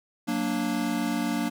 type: chord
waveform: square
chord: Gb augmented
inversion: none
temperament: equal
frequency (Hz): 185 / 233.1 / 293.7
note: Gb3 / Bb3 / D4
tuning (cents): 0 / 0 / 0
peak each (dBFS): -34 / -29 / -30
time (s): 0.27-1.5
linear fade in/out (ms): 20
effects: none